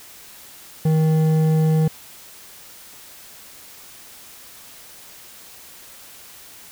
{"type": "tone with hard clipping", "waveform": "triangle", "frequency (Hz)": 157.7, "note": "D#3", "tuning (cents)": 24, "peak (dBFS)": -16, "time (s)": [0.85, 1.88], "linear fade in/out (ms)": 5, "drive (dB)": 12, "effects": ["white hiss -43 dBFS RMS until 6.71 s"]}